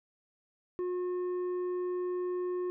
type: tone with tanh clipping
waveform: sine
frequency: 360 Hz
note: F#4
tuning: 47 cents flat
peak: -32 dBFS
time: 0.79-2.7 s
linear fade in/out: 0 ms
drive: 6 dB
effects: none